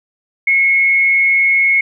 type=tone with frequency modulation; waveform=sine; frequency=2180 Hz; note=C#7; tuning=29 cents flat; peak=-9 dBFS; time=0.47-1.81 s; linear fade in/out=5 ms; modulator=124 Hz; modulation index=0.34; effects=none